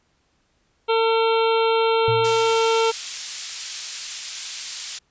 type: harmonic tone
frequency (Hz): 452.1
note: A4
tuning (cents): +47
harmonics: 1 / 2 / 3 / 5 / 6 / 7 / 8 / 9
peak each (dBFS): -18 / -23 / -26 / -33 / -31 / -31 / -35 / -36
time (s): 0.88-2.92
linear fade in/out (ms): 20
type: tone with exponential decay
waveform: sine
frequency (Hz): 116.54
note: A#2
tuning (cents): 0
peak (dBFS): -21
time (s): 2.08-2.68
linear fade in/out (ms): 0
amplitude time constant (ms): 130
type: high-pass noise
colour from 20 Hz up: pink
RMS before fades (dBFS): -30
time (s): 2.24-4.99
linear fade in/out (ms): 10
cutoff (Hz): 3600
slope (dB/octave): 12
effects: pink hiss -66 dBFS RMS until 5.1 s + resampled to 16000 Hz